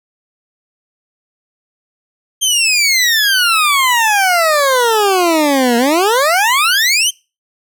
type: exponential two-way sweep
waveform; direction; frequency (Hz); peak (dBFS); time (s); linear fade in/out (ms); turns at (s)
20% pulse; down then up; 3200 to 230.7 to 3200; -5; 2.41-7.11; 20; 5.77
effects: noise-tail reverb RT60 0.3 s tail -24 dB re dry